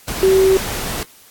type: tone in noise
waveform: sine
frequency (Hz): 381.9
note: G4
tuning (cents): -45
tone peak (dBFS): -9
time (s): 0.23-0.57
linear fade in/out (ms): 0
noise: pink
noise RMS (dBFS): -24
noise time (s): 0.08-1.03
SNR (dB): +12
effects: white hiss -46 dBFS RMS until 1.3 s + AAC 64 kbps